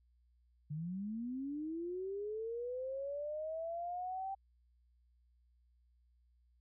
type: linear sweep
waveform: sine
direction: up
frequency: 143.9 to 784 Hz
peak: -38 dBFS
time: 0.7-4.35 s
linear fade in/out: 10 ms
effects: added 60 Hz sine -68 dBFS peak until 6.6 s